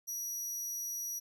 sawtooth tone, 5800 Hz, F#8, 35 cents flat, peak -34 dBFS, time 0.07-1.2 s, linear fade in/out 20 ms, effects none

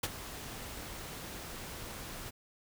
pink noise with ADSR envelope, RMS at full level -30 dBFS, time 0.03-2.31 s, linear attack 7 ms, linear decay 35 ms, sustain -14 dB, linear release 19 ms, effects none

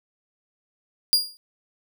40% pulse tone with exponential decay, 4826 Hz, D8, 46 cents sharp, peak -11 dBFS, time 1.13-1.37 s, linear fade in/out 0 ms, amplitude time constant 51 ms, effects none

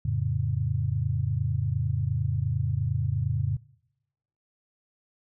sine chord, F augmented, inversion none, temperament equal, 87.31 / 110 / 138.59 Hz, F2 / A2 / C#3, 0 / 0 / 0 cents, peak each -30 / -27 / -28 dBFS, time 0.05-3.57 s, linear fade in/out 5 ms, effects noise-tail reverb RT60 0.9 s tail -23 dB re dry

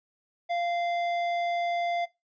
triangle tone with hard clipping, 693 Hz, F5, 14 cents flat, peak -28 dBFS, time 0.49-2.06 s, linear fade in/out 20 ms, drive 14 dB, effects noise-tail reverb RT60 0.2 s tail -19 dB re dry + resampled to 16000 Hz

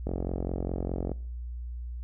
click train, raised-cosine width 2 ms, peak -18 dBFS, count 48, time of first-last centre 0.07-1.117 s, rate 44.9 Hz, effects noise-tail reverb RT60 0.6 s tail -25 dB re dry + added 60 Hz sine -34 dBFS peak until 2.03 s

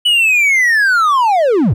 triangle linear sweep, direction down, 2980 to 77.78 Hz, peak -7 dBFS, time 0.05-1.74 s, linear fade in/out 10 ms, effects none

